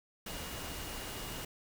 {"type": "tone in noise", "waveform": "sine", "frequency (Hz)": 2861, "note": "F7", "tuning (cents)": 41, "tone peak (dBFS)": -51, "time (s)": [0.26, 1.45], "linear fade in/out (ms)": 5, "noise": "pink", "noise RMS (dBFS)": -42, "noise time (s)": [0.26, 1.45], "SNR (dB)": -12, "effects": []}